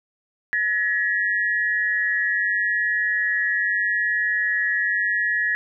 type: tone pair together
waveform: sine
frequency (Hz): 1700 / 1899.2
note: G#6 / A#6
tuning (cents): +40 / +32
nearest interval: major second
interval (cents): 192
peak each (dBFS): -22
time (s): 0.53-5.55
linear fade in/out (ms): 0
effects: none